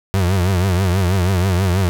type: tone with vibrato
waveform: 35% pulse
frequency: 92.5 Hz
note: F#2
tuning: in tune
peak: -12 dBFS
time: 0.14-1.89 s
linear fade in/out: 0 ms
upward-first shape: triangle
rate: 6.2 Hz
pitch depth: 140 cents each way
effects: none